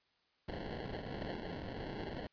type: noise with sample-and-hold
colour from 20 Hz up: white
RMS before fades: -43 dBFS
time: 0.48-2.27 s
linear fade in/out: 5 ms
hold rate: 1225 Hz
effects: white hiss -75 dBFS RMS until 2.32 s + resampled to 11025 Hz